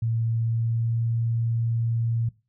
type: tone with pitch glide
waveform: sine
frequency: 114.3 to 115.56 Hz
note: A#2 to A#2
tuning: -34 to -15 cents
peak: -22 dBFS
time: 0.02-2.29 s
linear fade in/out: 5 ms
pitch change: +19 cents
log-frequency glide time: 0.35-1.02 s
effects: noise-tail reverb RT60 0.3 s tail -20 dB re dry